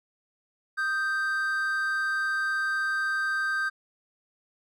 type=tone pair together; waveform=triangle; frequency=1244.5 / 1568 Hz; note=D#6 / G6; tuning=0 / 0 cents; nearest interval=major third; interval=400 cents; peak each=-31 / -24 dBFS; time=0.77-3.7 s; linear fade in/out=20 ms; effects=none